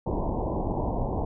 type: low-pass noise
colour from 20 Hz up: pink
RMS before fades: -28 dBFS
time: 0.06-1.25 s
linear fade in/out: 5 ms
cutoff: 1000 Hz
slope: 96 dB/octave
effects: none